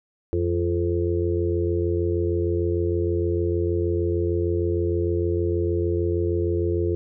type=harmonic tone with a mistuned harmonic; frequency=86.5 Hz; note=F2; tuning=16 cents flat; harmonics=1 / 2 / 4 / 5 / 6; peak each=-24 / -36 / -24 / -27 / -36 dBFS; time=0.33-6.95 s; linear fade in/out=0 ms; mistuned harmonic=1; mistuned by=+24 cents; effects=none